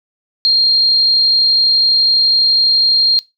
sine tone, 4212 Hz, C8, 11 cents sharp, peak -8 dBFS, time 0.45-3.19 s, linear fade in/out 0 ms, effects noise-tail reverb RT60 0.2 s tail -21 dB re dry

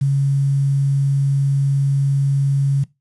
sine tone with quantisation, 138.59 Hz, C#3, in tune, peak -13 dBFS, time 0.01-2.84 s, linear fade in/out 10 ms, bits 7, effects noise-tail reverb RT60 0.2 s tail -19 dB re dry + resampled to 24000 Hz

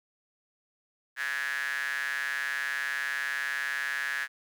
sawtooth tone with high-pass filter, 140 Hz, C#3, 18 cents sharp, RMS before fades -32 dBFS, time 1.16-4.28 s, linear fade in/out 50 ms, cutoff 1700 Hz, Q 9.3, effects none

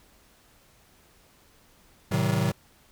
square chord, A diminished seventh, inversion none, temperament just, 110 / 132 / 158.4 / 190.08 Hz, A2 / C3 / Eb3 / Gb3, 0 / +16 / +31 / +47 cents, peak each -29 dBFS, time 2.11-2.52 s, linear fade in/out 10 ms, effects pink hiss -59 dBFS RMS until 2.91 s

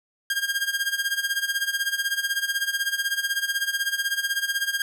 sawtooth tone with tremolo, 1613 Hz, G6, 49 cents sharp, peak -17 dBFS, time 0.3-4.82 s, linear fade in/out 2 ms, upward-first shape sine, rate 16 Hz, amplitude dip 80%, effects none

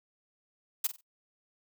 blue noise with echo, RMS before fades -28 dBFS, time 0.84-0.87 s, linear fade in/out 5 ms, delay 47 ms, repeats 3, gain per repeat -12 dB, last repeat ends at 1.011 s, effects noise-tail reverb RT60 0.1 s tail -22 dB re dry

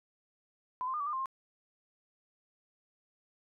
sine tone with pitch steps, 1007 / 1048 / 1213 / 1146 / 1207 / 1053 / 1063 Hz, B5 / C6 / D#6 / D6 / D6 / C6 / C6, +33 / +2 / -44 / -43 / +47 / +11 / +27 cents, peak -32 dBFS, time 0.81-1.258 s, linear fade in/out 0 ms, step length 64 ms, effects none

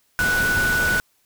sine tone in noise, 1480 Hz, F#6, in tune, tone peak -18 dBFS, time 0.19-1 s, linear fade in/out 0 ms, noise pink, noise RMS -26 dBFS, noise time 0.19-1 s, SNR +5 dB, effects white hiss -64 dBFS RMS until 1.25 s

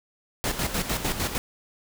pink noise with tremolo, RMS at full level -26 dBFS, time 0.44-1.38 s, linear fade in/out 0 ms, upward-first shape square, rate 6.6 Hz, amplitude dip 60%, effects none

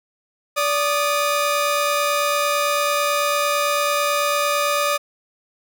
sawtooth tone pair together, 580 / 1229 Hz, D5 / D#6, -22 / -22 cents, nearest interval octave + minor second, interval 1300 cents, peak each -17 / -17 dBFS, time 0.56-4.98 s, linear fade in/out 20 ms, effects none

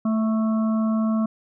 harmonic tone with a mistuned harmonic, 220.7 Hz, A3, 5 cents sharp, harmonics 1 / 3 / 5 / 6, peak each -19 / -32 / -34 / -39 dBFS, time 0.05-1.26 s, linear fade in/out 5 ms, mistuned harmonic 3, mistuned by -16 cents, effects none

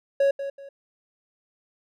triangle tone with echo, 554.4 Hz, C#5, in tune, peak -15 dBFS, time 0.2-0.31 s, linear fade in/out 5 ms, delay 190 ms, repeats 2, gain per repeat -11 dB, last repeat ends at 0.69 s, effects none

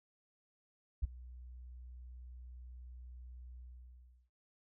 sine tone with ADSR envelope, 61.74 Hz, B1, in tune, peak -25 dBFS, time 1.02-4.3 s, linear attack 20 ms, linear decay 15 ms, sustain -23 dB, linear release 710 ms, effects tanh soft clip ceiling -26 dBFS

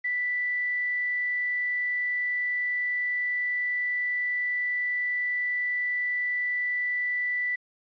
sine tone with quantisation, 1975 Hz, B6, in tune, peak -25 dBFS, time 0.04-7.56 s, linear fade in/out 10 ms, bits 9, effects resampled to 11025 Hz

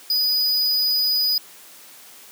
square tone, 4956 Hz, D#8, 8 cents flat, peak -18 dBFS, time 0.1-1.38 s, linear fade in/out 2 ms, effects white hiss -45 dBFS RMS until 2.31 s + high-pass 200 Hz 12 dB/octave

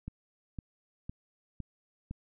click train, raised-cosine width 5 ms, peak -26 dBFS, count 5, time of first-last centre 0.08-2.11 s, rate 1.97 Hz, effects none

